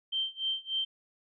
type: tone with tremolo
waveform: sine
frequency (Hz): 3132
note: G7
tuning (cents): -2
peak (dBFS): -27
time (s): 0.12-0.85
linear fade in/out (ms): 10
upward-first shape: sine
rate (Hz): 3.4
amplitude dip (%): 95
effects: none